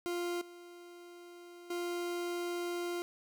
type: tone with level steps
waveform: 40% pulse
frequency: 349.2 Hz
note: F4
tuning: in tune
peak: -33 / -49 / -34 dBFS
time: 0.06-3.02 s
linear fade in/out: 0 ms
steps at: 0.41 / 1.7 s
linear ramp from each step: 5 ms
effects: none